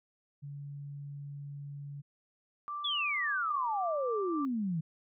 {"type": "tone", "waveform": "sine", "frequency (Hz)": 142.5, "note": "C#3", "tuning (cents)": 48, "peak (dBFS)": -40, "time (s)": [0.42, 2.02], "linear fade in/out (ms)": 20}
{"type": "tone with tremolo", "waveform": "sine", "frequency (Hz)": 1174.7, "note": "D6", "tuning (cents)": 0, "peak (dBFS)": -35, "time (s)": [2.68, 4.45], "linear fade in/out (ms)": 0, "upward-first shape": "sine", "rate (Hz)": 3.6, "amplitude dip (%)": 30}
{"type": "exponential sweep", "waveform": "sine", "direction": "down", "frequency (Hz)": [3520, 153.6], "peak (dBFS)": -30, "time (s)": [2.84, 4.81], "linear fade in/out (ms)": 10}
{"effects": []}